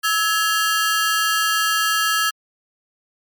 sawtooth ring-modulated tone, 1493 Hz, F#6, 15 cents sharp, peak -10 dBFS, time 0.03-2.31 s, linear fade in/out 20 ms, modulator 187 Hz, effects MP3 96 kbps

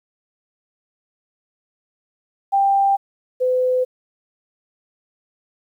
sine tone pair in turn, 790 / 507 Hz, G5 / B4, +13 / +45 cents, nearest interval minor sixth, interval 768 cents, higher first, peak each -13 / -15 dBFS, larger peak first, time 2.52-2.97 / 3.4-3.85 s, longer neither, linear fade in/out 20 ms, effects 9-bit

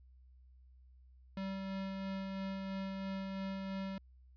square tone with tremolo, 193 Hz, G3, 27 cents flat, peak -38 dBFS, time 1.37-3.98 s, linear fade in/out 2 ms, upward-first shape sine, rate 3 Hz, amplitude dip 25%, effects added 63 Hz sine -58 dBFS peak until 4.36 s + resampled to 11025 Hz

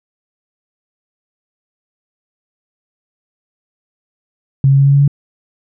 sine tone with pitch steps, 136.3 / 137.41 / 138.52 / 139.65 / 140.78 / 141.92 Hz, C#3 / C#3 / C#3 / C#3 / C#3 / C#3, -29 / -15 / -1 / +13 / +27 / +41 cents, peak -6 dBFS, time 4.64-5.078 s, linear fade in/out 2 ms, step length 73 ms, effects none

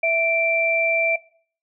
sine tone pair together, 659.2 / 2349 Hz, E5 / D7, 0 / 0 cents, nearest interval octave + minor seventh, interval 2200 cents, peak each -20 dBFS, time 0.03-1.16 s, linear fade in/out 5 ms, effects noise-tail reverb RT60 0.5 s tail -20 dB re dry

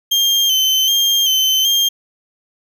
35% pulse tone with vibrato, 3137 Hz, G7, 1 cent sharp, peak -10 dBFS, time 0.11-1.89 s, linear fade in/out 10 ms, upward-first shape square, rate 1.3 Hz, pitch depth 36 cents each way, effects none

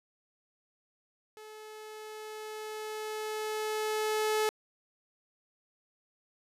sawtooth tone with level ramp, 430.7 Hz, A4, 37 cents flat, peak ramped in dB -43 to -22 dBFS, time 1.37-4.49 s, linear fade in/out 0 ms, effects resampled to 32000 Hz

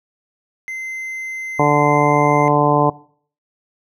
triangle tone with pitch glide, 2070 to 2084 Hz, C7 to C7, -19 to -7 cents, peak -23 dBFS, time 0.68-2.48 s, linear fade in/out 0 ms, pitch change +12 cents, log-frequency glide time 1.62-2.12 s
harmonic tone, 146.83 Hz, D3, in tune, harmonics 1 / 2 / 3 / 4 / 5 / 6 / 7, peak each -19 / -19 / -19 / -19 / -19 / -19 / -19 dBFS, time 1.59-2.9 s, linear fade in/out 5 ms
effects noise-tail reverb RT60 0.5 s tail -20 dB re dry

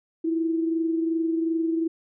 sine tone pair together, 326.5 / 349.2 Hz, E4 / F4, -17 / 0 cents, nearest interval minor second, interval 117 cents, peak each -22 / -33 dBFS, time 0.24-1.88 s, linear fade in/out 10 ms, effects none

